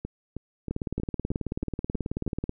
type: two click trains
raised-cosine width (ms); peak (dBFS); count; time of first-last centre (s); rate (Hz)
3; -20 / -16; 8 / 34; 0.05-2.265 / 0.71-2.494; 3.16 / 18.5
effects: none